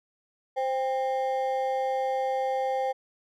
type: ring-modulated tone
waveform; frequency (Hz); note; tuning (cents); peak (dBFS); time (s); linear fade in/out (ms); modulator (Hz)
triangle; 659.3; E5; 0; -20; 0.56-2.93; 20; 136
effects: none